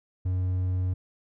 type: tone with hard clipping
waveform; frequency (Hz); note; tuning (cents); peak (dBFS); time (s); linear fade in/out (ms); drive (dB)
triangle; 92; F#2; -9; -25; 0.25-0.94; 10; 6
effects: none